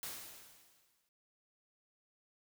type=noise with exponential decay; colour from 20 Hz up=white; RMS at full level=-42 dBFS; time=0.03-1.09 s; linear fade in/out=1 ms; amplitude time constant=230 ms; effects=none